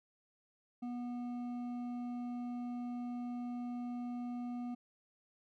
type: tone with hard clipping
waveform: triangle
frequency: 243.4 Hz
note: B3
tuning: 25 cents flat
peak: -40 dBFS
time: 0.82-4.75 s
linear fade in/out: 10 ms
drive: 11 dB
effects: none